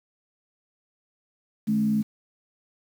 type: tone with frequency modulation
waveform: sine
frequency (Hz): 214.4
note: A3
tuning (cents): -45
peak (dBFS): -20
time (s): 1.67-2.03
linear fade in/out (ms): 20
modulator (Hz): 60.7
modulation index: 0.51
effects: 8-bit